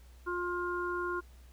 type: harmonic tone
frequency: 353.3 Hz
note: F4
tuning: 20 cents sharp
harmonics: 1 / 3 / 4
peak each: -35 / -37 / -37 dBFS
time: 0.26-1.21 s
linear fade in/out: 20 ms
effects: added 62 Hz sine -52 dBFS peak until 1.52 s + pink hiss -64 dBFS RMS until 1.52 s